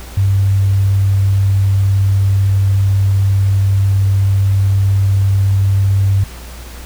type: tone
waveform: sine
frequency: 98 Hz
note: G2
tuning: in tune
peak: -9 dBFS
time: 0.17-6.24 s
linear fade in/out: 5 ms
effects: added 60 Hz sine -30 dBFS peak until 6.85 s + pink hiss -35 dBFS RMS until 6.85 s